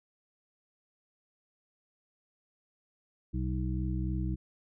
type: harmonic tone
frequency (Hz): 63.4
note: B1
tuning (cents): +46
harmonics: 1 / 2 / 3 / 5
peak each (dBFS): -32 / -35 / -37 / -39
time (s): 3.33-4.36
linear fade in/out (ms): 20
effects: none